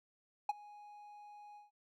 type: tone with ADSR envelope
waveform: triangle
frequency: 830 Hz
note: G#5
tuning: 1 cent flat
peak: -26 dBFS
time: 0.49-1.71 s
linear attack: 4 ms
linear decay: 24 ms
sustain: -24 dB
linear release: 150 ms
effects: none